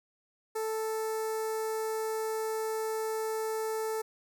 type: tone with notch filter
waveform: sawtooth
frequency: 440 Hz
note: A4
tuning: in tune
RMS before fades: -33 dBFS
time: 0.55-4.02 s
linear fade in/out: 10 ms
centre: 3100 Hz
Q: 0.57
effects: none